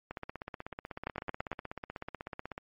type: two click trains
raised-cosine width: 0.5 ms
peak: -24 / -18 dBFS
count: 41 / 5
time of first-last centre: 0.11-2.579 / 1.07-1.516 s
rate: 16.2 / 8.96 Hz
effects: MP3 32 kbps